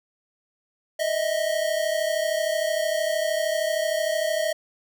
square tone pair together, 617 / 650.1 Hz, D#5 / E5, -15 / -24 cents, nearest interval minor second, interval 91 cents, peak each -26 dBFS, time 0.99-4.53 s, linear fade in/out 10 ms, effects none

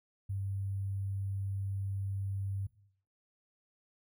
sine tone with sample-and-hold, 98 Hz, G2, in tune, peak -33 dBFS, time 0.29-2.67 s, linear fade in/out 10 ms, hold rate 11025 Hz, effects noise-tail reverb RT60 0.6 s tail -18 dB re dry

